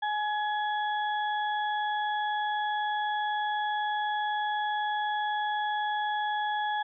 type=harmonic tone; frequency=842 Hz; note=G#5; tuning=24 cents sharp; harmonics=1 / 2 / 4; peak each=-28 / -34 / -40 dBFS; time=0.02-6.83 s; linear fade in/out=10 ms; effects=none